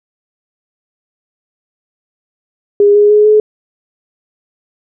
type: tone with pitch steps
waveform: sine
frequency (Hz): 408.3 / 414.2 / 420.3 / 426.4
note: G#4 / G#4 / G#4 / G#4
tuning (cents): -29 / -5 / +21 / +46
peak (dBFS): -4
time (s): 2.8-3.4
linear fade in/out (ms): 2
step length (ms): 150
effects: none